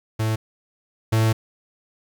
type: tone pair in turn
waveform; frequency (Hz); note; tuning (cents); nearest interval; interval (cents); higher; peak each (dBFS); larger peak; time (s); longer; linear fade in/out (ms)
45% pulse; 110 / 110.96; A2 / A2; 0 / +15; unison; 15; second; -20 / -16; second; 0.19-0.36 / 1.12-1.33; second; 10
effects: 9-bit